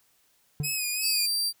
triangle tone with exponential decay, 147.5 Hz, D3, 8 cents sharp, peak -21 dBFS, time 0.6-0.76 s, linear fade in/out 0 ms, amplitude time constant 33 ms
10% pulse tone with vibrato, 2510 Hz, D#7, 15 cents sharp, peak -19 dBFS, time 0.63-1.27 s, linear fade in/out 20 ms, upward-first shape sine, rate 2.9 Hz, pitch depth 52 cents each way
sawtooth tone, 4699 Hz, D8, in tune, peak -22 dBFS, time 1.01-1.53 s, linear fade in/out 50 ms
effects white hiss -66 dBFS RMS until 1.6 s

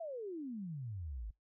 sine exponential sweep, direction down, 689 to 48.28 Hz, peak -40 dBFS, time 0-1.31 s, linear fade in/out 10 ms, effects noise-tail reverb RT60 0.2 s tail -26 dB re dry

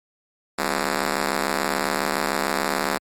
5% pulse ring-modulated tone, 153 Hz, D#3, 29 cents flat, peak -7 dBFS, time 0.58-2.98 s, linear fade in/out 10 ms, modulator 110 Hz, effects high-pass 80 Hz 12 dB/octave + MP3 64 kbps

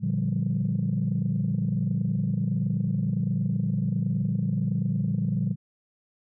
sine chord, G minor seventh, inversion first, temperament equal, 116.54 / 146.83 / 174.61 / 196 Hz, Bb2 / D3 / F3 / G3, 0 / 0 / 0 / 0 cents, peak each -28 dBFS, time 0-5.56 s, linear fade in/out 50 ms, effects tanh soft clip ceiling -16 dBFS

